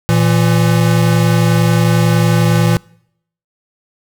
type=tone pair together; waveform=square; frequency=116.1 / 167.16 Hz; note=A#2 / E3; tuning=-7 / +24 cents; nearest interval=tritone; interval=631 cents; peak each=-13 dBFS; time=0.09-2.77 s; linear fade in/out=0 ms; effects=noise-tail reverb RT60 0.7 s tail -25 dB re dry